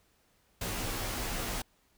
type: noise with comb filter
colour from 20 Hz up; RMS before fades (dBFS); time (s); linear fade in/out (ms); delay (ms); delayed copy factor
pink; -35; 0.61-1.62; 5; 14; -1
effects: pink hiss -69 dBFS RMS until 1.97 s